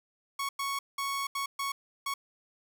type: tone bursts at uneven times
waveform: sawtooth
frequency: 1108.7 Hz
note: C#6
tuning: in tune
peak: -27 dBFS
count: 6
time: 0.39-0.49 / 0.59-0.79 / 0.98-1.27 / 1.35-1.46 / 1.59-1.72 / 2.06-2.14 s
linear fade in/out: 5 ms
effects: none